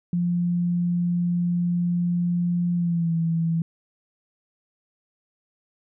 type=tone with pitch glide; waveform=sine; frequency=174.61 to 165.1 Hz; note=F3 to E3; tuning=0 to +3 cents; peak=-20 dBFS; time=0.13-3.62 s; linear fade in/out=2 ms; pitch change=-97 cents; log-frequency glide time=2.75-3.14 s; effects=none